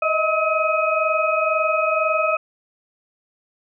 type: tone cluster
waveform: sine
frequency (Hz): 619 / 641 / 1280 / 2519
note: D#5 / E5 / D#6 / D#7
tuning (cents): -9 / -49 / +49 / +21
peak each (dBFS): -23 / -23 / -21 / -24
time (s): 0.02-2.37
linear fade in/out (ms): 5
effects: none